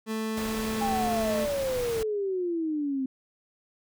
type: tone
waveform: 30% pulse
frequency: 220 Hz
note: A3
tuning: in tune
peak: -26 dBFS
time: 0.06-1.48 s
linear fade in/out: 50 ms
type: noise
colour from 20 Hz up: pink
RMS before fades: -37 dBFS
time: 0.37-2.03 s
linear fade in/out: 2 ms
type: exponential sweep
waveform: sine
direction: down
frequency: 819 to 258.9 Hz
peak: -26 dBFS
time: 0.81-3.06 s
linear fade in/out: 5 ms
effects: none